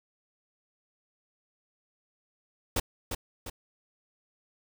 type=noise with echo; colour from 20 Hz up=pink; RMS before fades=-27 dBFS; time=2.76-2.8 s; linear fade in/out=5 ms; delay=350 ms; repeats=2; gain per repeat=-6 dB; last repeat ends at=3.5 s; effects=none